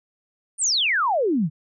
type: exponential sweep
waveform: sine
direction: down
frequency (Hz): 9530 to 139.2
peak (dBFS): -18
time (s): 0.58-1.5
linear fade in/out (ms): 50
effects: none